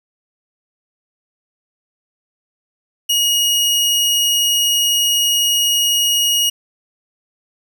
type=tone; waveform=sawtooth; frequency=2882 Hz; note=F#7; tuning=46 cents flat; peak=-10 dBFS; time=3.09-6.5 s; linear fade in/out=10 ms; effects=none